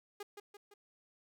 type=tone with echo; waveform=sawtooth; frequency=409 Hz; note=G#4; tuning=26 cents flat; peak=-38 dBFS; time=0.2-0.23 s; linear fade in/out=5 ms; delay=170 ms; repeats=3; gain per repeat=-5 dB; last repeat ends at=0.74 s; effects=none